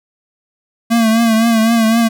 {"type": "tone with vibrato", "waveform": "square", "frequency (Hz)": 226.5, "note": "A#3", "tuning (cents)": -50, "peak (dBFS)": -10, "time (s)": [0.9, 2.09], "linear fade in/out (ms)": 20, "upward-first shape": "triangle", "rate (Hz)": 3.9, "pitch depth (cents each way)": 63, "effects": []}